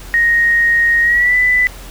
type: tone with pitch glide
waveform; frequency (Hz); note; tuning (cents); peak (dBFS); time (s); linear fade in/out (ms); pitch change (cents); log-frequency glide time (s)
sine; 1869 to 1991.6; A#6 to B6; +4 to +14; -9; 0.14-1.67; 0; +110; 1.02-1.36
effects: added 44 Hz sine -31 dBFS peak until 1.9 s + pink hiss -36 dBFS RMS until 1.9 s